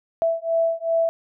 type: beating tone pair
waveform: sine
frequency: 660 / 662.6 Hz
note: E5 / E5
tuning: +2 / +9 cents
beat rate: 2.6 Hz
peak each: -22 dBFS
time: 0.22-1.09 s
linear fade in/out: 0 ms
effects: none